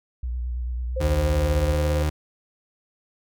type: tone with vibrato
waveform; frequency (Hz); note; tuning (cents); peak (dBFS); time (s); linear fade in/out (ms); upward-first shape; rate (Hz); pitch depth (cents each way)
sine; 60.9; B1; -24; -25; 0.23-1.75; 5; sine; 9.1; 47
type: tone with pitch glide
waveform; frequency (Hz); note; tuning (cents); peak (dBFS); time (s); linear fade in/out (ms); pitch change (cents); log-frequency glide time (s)
sine; 521 to 516.8; C5 to C5; -7 to -21; -26; 0.96-2.03; 10; -14; 1.33-1.43
type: tone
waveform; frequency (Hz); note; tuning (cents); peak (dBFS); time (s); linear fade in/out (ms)
35% pulse; 76.4; D#2; -31; -19; 1-2.1; 10
effects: none